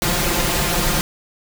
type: noise with comb filter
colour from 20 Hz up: pink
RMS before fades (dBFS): -19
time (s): 0.02-1.01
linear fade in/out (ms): 0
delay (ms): 5.7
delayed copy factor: +0.75
effects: none